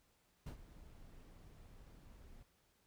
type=noise with ADSR envelope; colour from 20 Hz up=brown; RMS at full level=-43 dBFS; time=0.46-2.43 s; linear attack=7 ms; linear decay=93 ms; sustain=-15 dB; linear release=5 ms; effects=pink hiss -75 dBFS RMS until 2.86 s